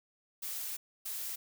blue noise bursts at uneven times, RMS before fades -39 dBFS, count 2, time 0.42-0.77 / 1.05-1.36 s, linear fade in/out 10 ms, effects none

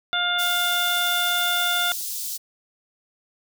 harmonic tone, 706 Hz, F5, 19 cents sharp, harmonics 1 / 2 / 3 / 4 / 5, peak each -29 / -24 / -34 / -33 / -24 dBFS, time 0.13-1.92 s, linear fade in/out 0 ms
white high-pass noise, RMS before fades -30 dBFS, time 0.38-2.38 s, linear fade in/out 20 ms, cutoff 4000 Hz, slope 24 dB/octave
effects none

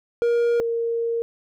triangle / sine tone pair in turn, 472 / 463.6 Hz, A#4 / A#4, +22 / -10 cents, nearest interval unison, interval 32 cents, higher first, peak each -15 / -21 dBFS, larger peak first, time 0.22-0.6 / 0.6-1.22 s, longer second, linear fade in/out 0 ms, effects none

